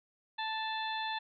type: harmonic tone with a mistuned harmonic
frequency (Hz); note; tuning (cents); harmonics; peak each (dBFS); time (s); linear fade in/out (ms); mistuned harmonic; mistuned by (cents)
880; A5; 0; 1 / 2 / 3 / 4 / 5; -36 / -40 / -45 / -41 / -47; 0.38-1.19; 10; 5; -120
effects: none